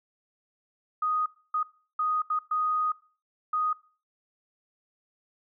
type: tone bursts at uneven times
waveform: sine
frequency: 1244.5 Hz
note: D#6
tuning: in tune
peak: -24 dBFS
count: 6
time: 1.02-1.26 / 1.54-1.63 / 1.99-2.22 / 2.3-2.39 / 2.51-2.92 / 3.53-3.73 s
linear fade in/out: 5 ms
effects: noise-tail reverb RT60 0.4 s tail -21 dB re dry